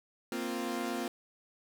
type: chord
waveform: sawtooth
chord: Bb suspended second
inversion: none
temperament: equal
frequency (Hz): 233.1 / 261.6 / 349.2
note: Bb3 / C4 / F4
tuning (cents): 0 / 0 / 0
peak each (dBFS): -34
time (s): 0.32-1.08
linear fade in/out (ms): 2
effects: none